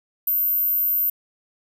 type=tone; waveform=sine; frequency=13590 Hz; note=G#9; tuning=39 cents sharp; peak=-18 dBFS; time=0.27-1.1 s; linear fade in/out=5 ms; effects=none